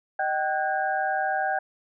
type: tone cluster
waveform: sine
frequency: 618 / 770 / 1472 / 1619 Hz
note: D#5 / G5 / F#6 / G#6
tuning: -12 / -31 / -9 / -45 cents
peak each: -31 / -25 / -34 / -30 dBFS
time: 0.19-1.59 s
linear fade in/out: 5 ms
effects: none